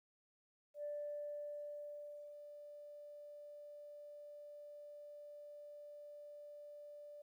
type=tone with ADSR envelope; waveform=sine; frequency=587.3 Hz; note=D5; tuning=in tune; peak=-40 dBFS; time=0.74-7.22 s; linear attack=96 ms; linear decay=1500 ms; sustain=-11 dB; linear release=6 ms; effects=tanh soft clip ceiling -36 dBFS + 13-bit